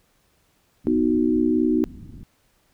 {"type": "low-pass noise", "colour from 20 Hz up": "pink", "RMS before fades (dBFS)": -40, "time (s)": [0.84, 2.23], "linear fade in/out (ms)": 10, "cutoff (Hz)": 320, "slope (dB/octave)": 48}
{"type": "chord", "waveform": "sine", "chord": "B major", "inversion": "none", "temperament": "equal", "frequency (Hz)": [246.9, 311.1, 370], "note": ["B3", "D#4", "F#4"], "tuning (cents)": [0, 0, 0], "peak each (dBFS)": [-21, -20, -24], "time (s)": [0.87, 1.84], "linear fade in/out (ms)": 0}
{"type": "clicks", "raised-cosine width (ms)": 5, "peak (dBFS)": -29, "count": 5, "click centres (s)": [1.097, 1.15, 1.466, 2.03, 2.23]}
{"effects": ["pink hiss -64 dBFS RMS until 2.73 s"]}